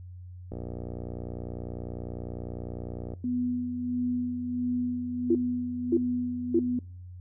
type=click train; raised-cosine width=2 ms; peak=-24 dBFS; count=158; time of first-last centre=0.52-3.137 s; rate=60 Hz
type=tone with tremolo; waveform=sine; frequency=246.9 Hz; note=B3; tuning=in tune; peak=-25 dBFS; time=3.24-6.79 s; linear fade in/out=2 ms; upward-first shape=sine; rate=1.5 Hz; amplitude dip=45%
type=tone bursts; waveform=sine; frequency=340 Hz; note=F4; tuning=46 cents flat; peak=-19 dBFS; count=3; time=5.3-6.593 s; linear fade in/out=5 ms; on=51 ms; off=570 ms
effects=noise-tail reverb RT60 0.5 s tail -24 dB re dry + added 90 Hz sine -41 dBFS peak until 7.2 s